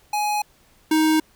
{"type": "tone pair in turn", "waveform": "square", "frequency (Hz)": [837, 313.5], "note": ["G#5", "D#4"], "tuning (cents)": [13, 13], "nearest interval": "octave + perfect fourth", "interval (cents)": 1700, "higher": "first", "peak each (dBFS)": [-21, -16], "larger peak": "second", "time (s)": [[0.13, 0.42], [0.91, 1.2]], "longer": "neither", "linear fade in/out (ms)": 5, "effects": ["pink hiss -57 dBFS RMS until 1.35 s"]}